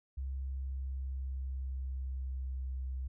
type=tone with pitch glide; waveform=sine; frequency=66.7 to 64.91 Hz; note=C2 to C2; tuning=+34 to -13 cents; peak=-35 dBFS; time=0.17-3.08 s; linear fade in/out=10 ms; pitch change=-47 cents; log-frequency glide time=0.34-2.78 s; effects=none